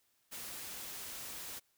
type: noise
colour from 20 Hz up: white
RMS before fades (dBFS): -45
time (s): 0.31-1.6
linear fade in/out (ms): 20
effects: white hiss -75 dBFS RMS until 1.77 s